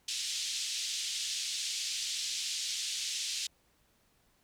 pink band-pass noise, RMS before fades -36 dBFS, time 0.08-3.47 s, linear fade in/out 5 ms, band 3100 to 7600 Hz, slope 24 dB/octave, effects pink hiss -70 dBFS RMS until 4.43 s

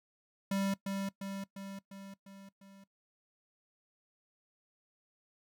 square tone with echo, 196 Hz, G3, in tune, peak -31 dBFS, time 0.51-0.74 s, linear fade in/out 5 ms, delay 350 ms, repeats 6, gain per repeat -4 dB, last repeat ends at 2.84 s, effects noise-tail reverb RT60 0.1 s tail -19 dB re dry

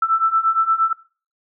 sine beating tone pair, 1321 / 1329.6 Hz, E6 / E6, +3 / +15 cents, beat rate 8.6 Hz, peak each -19 / -17 dBFS, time 0.02-0.93 s, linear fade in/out 5 ms, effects noise-tail reverb RT60 0.4 s tail -21 dB re dry

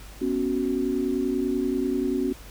sine chord, B suspended second, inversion none, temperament equal, 246.9 / 277.2 / 370 Hz, B3 / C#4 / F#4, 0 / 0 / 0 cents, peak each -28 / -26 / -27 dBFS, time 0.21-2.33 s, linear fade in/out 10 ms, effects added 50 Hz sine -43 dBFS peak until 2.5 s + pink hiss -47 dBFS RMS until 2.5 s

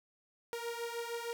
sawtooth beating tone pair, 466.2 / 472.7 Hz, A#4 / A#4, 0 / +24 cents, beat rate 6.5 Hz, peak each -36 / -38 dBFS, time 0.53-1.33 s, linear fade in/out 0 ms, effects none

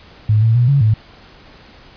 sine tone with pitch steps, 107.1 / 112.5 / 121.4 / 140.1 / 108.8 Hz, A2 / A2 / B2 / C#3 / A2, -46 / +39 / -29 / +19 / -19 cents, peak -9 dBFS, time 0.29-0.94 s, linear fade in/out 5 ms, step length 130 ms, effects pink hiss -43 dBFS RMS until 1.96 s + resampled to 11025 Hz

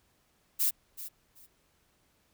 violet noise with echo, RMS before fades -27 dBFS, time 0.59-0.71 s, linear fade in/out 20 ms, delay 380 ms, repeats 2, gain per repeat -14 dB, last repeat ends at 1.47 s, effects pink hiss -70 dBFS RMS until 2.33 s

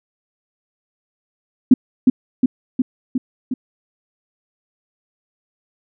sine tone with echo, 254.8 Hz, C4, 46 cents flat, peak -3 dBFS, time 1.71-1.74 s, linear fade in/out 5 ms, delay 360 ms, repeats 5, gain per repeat -3 dB, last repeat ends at 3.54 s, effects none

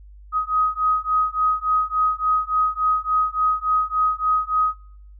sine beating tone pair, 1256 / 1259.5 Hz, D#6 / D#6, +16 / +21 cents, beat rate 3.5 Hz, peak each -21 dBFS, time 0.32-4.75 s, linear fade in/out 50 ms, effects noise-tail reverb RT60 0.6 s tail -19 dB re dry + added 50 Hz sine -41 dBFS peak until 5.19 s

